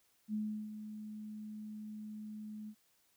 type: tone with ADSR envelope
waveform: sine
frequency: 213.3 Hz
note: G#3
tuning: 46 cents sharp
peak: -33 dBFS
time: 0.28-2.75 s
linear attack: 57 ms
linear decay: 350 ms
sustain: -10 dB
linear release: 64 ms
effects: white hiss -73 dBFS RMS until 3.16 s

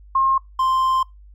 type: tone pair in turn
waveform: sine / triangle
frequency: 1069 / 1046.4 Hz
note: C6 / C6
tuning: +37 / 0 cents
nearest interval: unison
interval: 37 cents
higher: first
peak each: -14 dBFS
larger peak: neither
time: 0.15-0.38 / 0.59-1.03 s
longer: second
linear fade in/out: 5 ms
effects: noise-tail reverb RT60 0.2 s tail -25 dB re dry + added 50 Hz sine -42 dBFS peak until 1.34 s

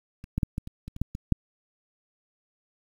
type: clicks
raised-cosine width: 5 ms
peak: -29 / -13 / -11 / -17 / -25 / -25 / -27 / -12 / -21 / -7 dBFS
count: 10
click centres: 0.241 / 0.38 / 0.432 / 0.581 / 0.674 / 0.88 / 0.964 / 1.016 / 1.151 / 1.323 s
effects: 8-bit

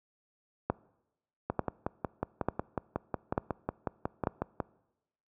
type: two click trains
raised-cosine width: 1 ms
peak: -16 / -13 dBFS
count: 18 / 5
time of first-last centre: 1.5-4.602 / 0.7-4.271 s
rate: 5.48 / 1.12 Hz
effects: noise-tail reverb RT60 0.9 s tail -23 dB re dry + high-pass 60 Hz 12 dB/octave

